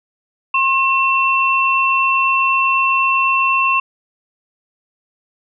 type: tone pair together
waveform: sine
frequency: 1070 / 2696 Hz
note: C6 / E7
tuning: +38 / +38 cents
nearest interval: octave + major third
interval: 1600 cents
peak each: -15 dBFS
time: 0.54-3.8 s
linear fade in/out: 5 ms
effects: none